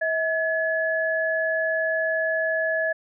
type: tone pair together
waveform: sine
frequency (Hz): 643 / 1702.8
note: E5 / G#6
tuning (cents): -43 / +43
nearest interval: octave + perfect fourth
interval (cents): 1686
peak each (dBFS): -24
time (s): 0.01-2.93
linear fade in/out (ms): 10
effects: none